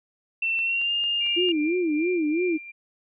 sine tone with pitch glide, 2689 to 2819 Hz, E7 to F7, +34 to +16 cents, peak -22 dBFS, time 0.42-1.52 s, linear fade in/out 5 ms, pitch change +82 cents, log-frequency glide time 0.61-0.93 s
click train, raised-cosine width 0.3 ms, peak -29 dBFS, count 5, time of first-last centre 0.59-1.489 s, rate 4.45 Hz
sine tone with tremolo, 2379 Hz, D7, 22 cents sharp, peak -30 dBFS, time 1.2-2.72 s, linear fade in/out 20 ms, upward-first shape sine, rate 2.6 Hz, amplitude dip 65%
sine tone with vibrato, 330 Hz, E4, 2 cents sharp, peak -21 dBFS, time 1.36-2.58 s, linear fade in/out 20 ms, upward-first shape sine, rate 3 Hz, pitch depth 180 cents each way
effects none

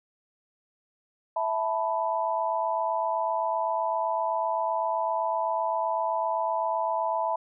sine chord, E suspended fourth, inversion none, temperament equal with one note detuned, 657.4 / 880 / 987.8 Hz, E5 / A5 / B5, -5 / 0 / 0 cents, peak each -29 dBFS, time 1.36-7.36 s, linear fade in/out 5 ms, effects none

